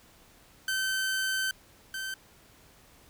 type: tone pair in turn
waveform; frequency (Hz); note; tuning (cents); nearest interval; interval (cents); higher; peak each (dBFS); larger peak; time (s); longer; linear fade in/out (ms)
sawtooth; 1540 / 1545.9; G6 / G6; -31 / -25; unison; 6; second; -24 / -30; first; 0.68-1.51 / 1.94-2.14; first; 2
effects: pink hiss -58 dBFS RMS until 3.09 s